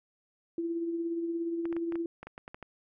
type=tone with tremolo; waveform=sine; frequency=335.8 Hz; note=E4; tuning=32 cents sharp; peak=-28 dBFS; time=0.58-2.06 s; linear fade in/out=2 ms; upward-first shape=triangle; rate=17 Hz; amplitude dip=45%
type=clicks; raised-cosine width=0.5 ms; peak=-28 dBFS; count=11; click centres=1.655 / 1.727 / 1.766 / 1.923 / 1.956 / 2.23 / 2.27 / 2.379 / 2.479 / 2.545 / 2.627 s
effects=none